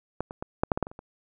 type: clicks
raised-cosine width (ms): 1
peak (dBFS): -14 / -23 / -19 / -8 / -7 / -14 / -10 / -23 / -30 / -27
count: 10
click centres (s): 0.206 / 0.309 / 0.425 / 0.635 / 0.718 / 0.775 / 0.827 / 0.869 / 0.915 / 0.991
effects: none